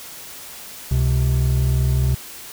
triangle tone pair together, 68.83 / 129 Hz, C#2 / C3, -12 / -24 cents, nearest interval major seventh, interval 1088 cents, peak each -16 dBFS, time 0.91-2.15 s, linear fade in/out 5 ms, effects white hiss -37 dBFS RMS until 2.52 s

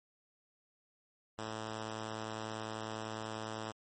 5% pulse tone, 110 Hz, A2, in tune, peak -28 dBFS, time 1.38-3.72 s, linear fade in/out 10 ms, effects MP3 32 kbps

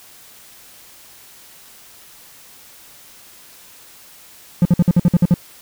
triangle tone bursts, 174.61 Hz, F3, in tune, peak -6 dBFS, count 9, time 4.62-5.341 s, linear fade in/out 2 ms, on 33 ms, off 53 ms, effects white hiss -44 dBFS RMS until 5.61 s

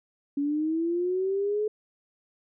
sine linear sweep, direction up, 280 to 429.8 Hz, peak -24 dBFS, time 0.37-1.68 s, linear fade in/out 5 ms, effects none

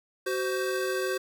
square tone cluster, 376 / 518 / 1568 Hz, F#4 / C5 / G6, +28 / -17 / 0 cents, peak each -30 / -33 / -36 dBFS, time 0.26-1.18 s, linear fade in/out 10 ms, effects none

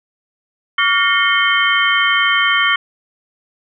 sine tone cluster, 1138 / 1414 / 1832 / 2172 / 3104 Hz, C#6 / F6 / A#6 / C#7 / G7, +45 / +21 / -31 / -36 / -18 cents, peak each -18 dBFS, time 0.78-2.76 s, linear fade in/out 5 ms, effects none

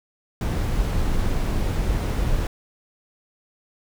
brown noise, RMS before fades -22 dBFS, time 0.41-2.47 s, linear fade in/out 2 ms, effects none

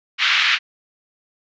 pink band-pass noise, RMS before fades -17 dBFS, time 0.18-0.59 s, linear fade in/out 50 ms, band 1600 to 3700 Hz, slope 24 dB/octave, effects resampled to 16000 Hz

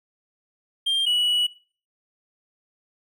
triangle tone pair in turn, 3189 / 2936 Hz, G7 / F#7, +29 / -14 cents, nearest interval minor second, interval 143 cents, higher first, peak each -18 / -17 dBFS, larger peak second, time 0.86-1.06 / 1.06-1.47 s, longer second, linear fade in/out 10 ms, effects noise-tail reverb RT60 0.4 s tail -18 dB re dry

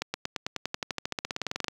accelerating click train, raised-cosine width 0.2 ms, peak -12 dBFS, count 24, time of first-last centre 0.02-1.682 s, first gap 120 ms, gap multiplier 0.95, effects high-pass 100 Hz 12 dB/octave + 9-bit

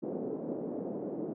white band-pass noise, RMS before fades -37 dBFS, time 0.02-1.34 s, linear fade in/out 20 ms, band 190 to 470 Hz, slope 24 dB/octave, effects none

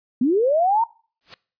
sine linear sweep, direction up, 229.4 to 940 Hz, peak -15 dBFS, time 0.21-0.84 s, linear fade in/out 5 ms
white noise with exponential growth, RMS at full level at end -34 dBFS, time 1.21-1.34 s, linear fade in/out 0 ms, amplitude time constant 28 ms
effects noise-tail reverb RT60 0.4 s tail -22 dB re dry + resampled to 11025 Hz

